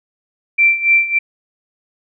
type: tone with tremolo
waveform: sine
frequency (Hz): 2349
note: D7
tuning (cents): 0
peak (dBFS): -7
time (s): 0.58-1.19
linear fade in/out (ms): 10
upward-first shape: sine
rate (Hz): 3.5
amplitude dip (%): 80
effects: none